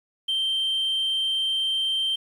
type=tone; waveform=sine; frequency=3136 Hz; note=G7; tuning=in tune; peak=-20 dBFS; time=0.28-2.16 s; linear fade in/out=10 ms; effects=tanh soft clip ceiling -20 dBFS + 9-bit